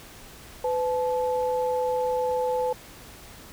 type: tone pair together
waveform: sine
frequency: 502.7 / 866 Hz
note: B4 / A5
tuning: +31 / -28 cents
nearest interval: major sixth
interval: 941 cents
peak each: -24 / -28 dBFS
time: 0.64-2.73 s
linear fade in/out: 5 ms
effects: pink hiss -46 dBFS RMS until 3.52 s